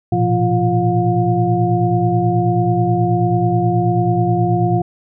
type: tone cluster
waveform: sine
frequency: 113.2 / 122.5 / 173.3 / 348.1 / 714 Hz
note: A2 / B2 / F3 / F4 / F5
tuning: +50 / -14 / -13 / -6 / +38 cents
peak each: -19 dBFS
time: 0.12-4.82 s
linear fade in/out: 5 ms
effects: none